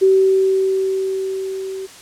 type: tone with level ramp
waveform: sine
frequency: 382.8 Hz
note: G4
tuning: 41 cents flat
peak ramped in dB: -8 to -25 dBFS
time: 0.01-1.87 s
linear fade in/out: 20 ms
effects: white hiss -40 dBFS RMS until 2.01 s + low-pass 9000 Hz 12 dB/octave